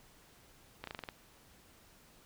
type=slowing click train; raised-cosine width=0.3 ms; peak=-25 dBFS; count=7; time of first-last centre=0.84-1.088 s; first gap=33 ms; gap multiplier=1.09; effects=pink hiss -62 dBFS RMS until 2.25 s